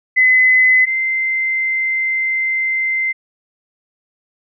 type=tone pair in turn; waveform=sine; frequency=2027 / 2078 Hz; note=B6 / C7; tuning=+45 / -12 cents; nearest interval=unison; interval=43 cents; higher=second; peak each=-8 / -15 dBFS; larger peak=first; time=0.16-0.86 / 0.86-3.13 s; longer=second; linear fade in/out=20 ms; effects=none